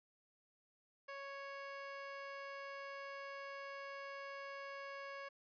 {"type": "tone", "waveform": "15% pulse", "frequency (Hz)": 554.4, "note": "C#5", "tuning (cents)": 0, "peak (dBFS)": -40, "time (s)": [1.08, 5.29], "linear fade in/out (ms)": 10, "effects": ["resampled to 11025 Hz"]}